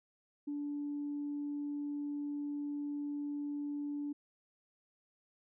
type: tone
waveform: sine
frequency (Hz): 290.1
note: D4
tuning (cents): -21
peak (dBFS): -35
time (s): 0.47-4.13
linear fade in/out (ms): 10
effects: tanh soft clip ceiling -31 dBFS